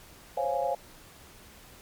sine chord, Db major seventh, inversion third, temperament equal, 523.3 / 554.4 / 698.5 / 830.6 Hz, C5 / Db5 / F5 / Ab5, 0 / 0 / 0 / 0 cents, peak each -32 / -31 / -31 / -32 dBFS, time 0.37-0.75 s, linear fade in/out 5 ms, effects pink hiss -52 dBFS RMS until 1.81 s + MP3 96 kbps

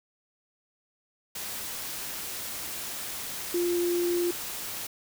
sine tone in noise, 349.2 Hz, F4, in tune, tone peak -24 dBFS, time 3.54-4.31 s, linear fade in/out 5 ms, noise white, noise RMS -36 dBFS, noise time 1.35-4.87 s, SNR +9 dB, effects none

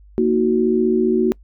sine chord, D# minor, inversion second, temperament equal with one note detuned, 233.1 / 314.9 / 370 Hz, A#3 / D#4 / F#4, 0 / +21 / 0 cents, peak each -18 / -22 / -16 dBFS, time 0.18-1.32 s, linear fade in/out 0 ms, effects noise-tail reverb RT60 0.1 s tail -26 dB re dry + added 50 Hz sine -43 dBFS peak until 1.43 s

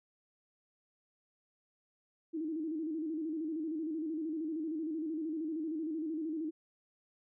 sine tone with vibrato, 315.8 Hz, D#4, 26 cents sharp, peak -34 dBFS, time 2.33-6.51 s, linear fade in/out 20 ms, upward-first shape square, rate 13 Hz, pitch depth 70 cents each way, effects none

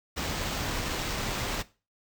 pink noise with sample-and-hold, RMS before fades -32 dBFS, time 0.16-1.63 s, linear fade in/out 20 ms, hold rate 11025 Hz, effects noise-tail reverb RT60 0.3 s tail -17 dB re dry

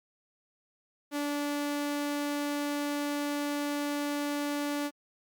sawtooth tone, 290 Hz, D4, 22 cents flat, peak -26 dBFS, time 1.11-4.91 s, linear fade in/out 50 ms, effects Opus 48 kbps

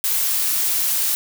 blue noise, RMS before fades -20 dBFS, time 0.04-1.15 s, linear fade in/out 0 ms, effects none

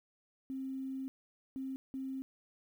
sine tone bursts at uneven times, 265.8 Hz, C4, 27 cents sharp, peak -37 dBFS, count 3, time 0.5-1.08 / 1.56-1.76 / 1.94-2.22 s, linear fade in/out 0 ms, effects 11-bit

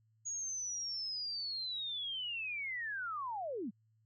sine linear sweep, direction down, 6720 to 176.3 Hz, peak -37 dBFS, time 0.25-3.71 s, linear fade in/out 20 ms, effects added 110 Hz sine -69 dBFS peak until 4.05 s

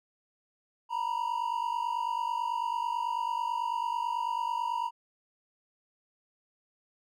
triangle tone pair together, 925 / 974.1 Hz, A#5 / B5, -14 / -24 cents, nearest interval minor second, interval 90 cents, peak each -30 / -30 dBFS, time 0.89-4.91 s, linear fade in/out 50 ms, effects none

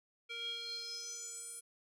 square tone with band-pass filter sweep, 466.2 Hz, A#4, in tune, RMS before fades -44 dBFS, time 0.29-1.61 s, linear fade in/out 20 ms, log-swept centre 2700 to 10000 Hz, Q 7.4, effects none

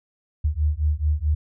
sine beating tone pair, 73.42 / 78.02 Hz, D2 / D#2, 0 / +5 cents, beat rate 4.6 Hz, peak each -22 / -22 dBFS, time 0.44-1.35 s, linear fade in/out 10 ms, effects none

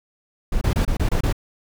brown noise bursts, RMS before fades -19 dBFS, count 7, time 0.52-1.327 s, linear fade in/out 5 ms, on 93 ms, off 26 ms, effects none

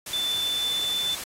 sine tone in noise, 3520 Hz, A7, in tune, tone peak -24 dBFS, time 0.13-1.15 s, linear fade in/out 5 ms, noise white, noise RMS -34 dBFS, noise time 0.06-1.24 s, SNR +7 dB, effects low-pass 12000 Hz 12 dB/octave + AAC 48 kbps

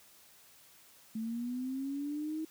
sine linear sweep, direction up, 218.4 to 319.1 Hz, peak -34 dBFS, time 1.15-2.45 s, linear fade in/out 5 ms, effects white hiss -60 dBFS RMS until 2.5 s + high-pass 60 Hz 12 dB/octave

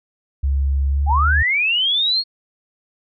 sine tone with pitch glide, 68.9 to 74.7 Hz, C#2 to D2, -10 to +30 cents, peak -15 dBFS, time 0.43-1.43 s, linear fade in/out 10 ms, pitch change +140 cents, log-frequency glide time 0.89-1.29 s
sine linear sweep, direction up, 742 to 4357 Hz, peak -15 dBFS, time 1.06-2.24 s, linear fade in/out 50 ms
effects none

